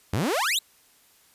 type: exponential sweep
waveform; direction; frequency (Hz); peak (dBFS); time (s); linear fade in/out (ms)
sawtooth; up; 82.7 to 4116; -19; 0.13-0.59; 5
effects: white hiss -59 dBFS RMS until 1.34 s + resampled to 32000 Hz